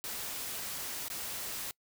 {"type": "noise with dropouts", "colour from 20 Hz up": "white", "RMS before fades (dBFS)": -39, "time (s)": [0.04, 1.71], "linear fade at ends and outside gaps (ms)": 0, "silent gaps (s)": [1.082, 1.101], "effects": ["noise-tail reverb RT60 0.1 s tail -25 dB re dry"]}